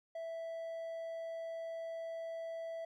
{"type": "tone", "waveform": "triangle", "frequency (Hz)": 659, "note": "E5", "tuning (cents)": -1, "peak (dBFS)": -38, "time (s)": [0.15, 2.85], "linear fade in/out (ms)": 5, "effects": []}